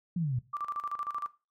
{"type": "exponential sweep", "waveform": "sine", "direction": "down", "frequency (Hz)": [183.4, 116.54], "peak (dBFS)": -27, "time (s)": [0.16, 0.39], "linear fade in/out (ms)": 5}
{"type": "tone with tremolo", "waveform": "sine", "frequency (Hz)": 1174.7, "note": "D6", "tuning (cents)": 0, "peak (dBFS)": -30, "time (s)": [0.53, 1.27], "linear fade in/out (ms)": 10, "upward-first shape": "square", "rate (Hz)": 13, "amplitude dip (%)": 80}
{"effects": ["noise-tail reverb RT60 0.3 s tail -17 dB re dry", "MP3 96 kbps"]}